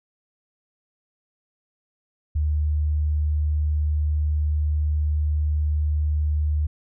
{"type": "tone", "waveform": "sine", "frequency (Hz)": 75.4, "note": "D2", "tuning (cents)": 46, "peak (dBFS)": -19, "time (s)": [2.35, 6.67], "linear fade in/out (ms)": 10, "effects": []}